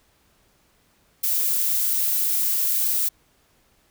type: noise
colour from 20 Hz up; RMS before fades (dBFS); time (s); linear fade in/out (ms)
violet; -22; 1.23-3.09; 10
effects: pink hiss -62 dBFS RMS until 3.9 s